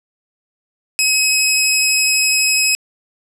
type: tone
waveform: 15% pulse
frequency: 2552 Hz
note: D#7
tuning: 43 cents sharp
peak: -5 dBFS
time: 0.99-2.75 s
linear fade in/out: 0 ms
effects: low-pass 12000 Hz 12 dB/octave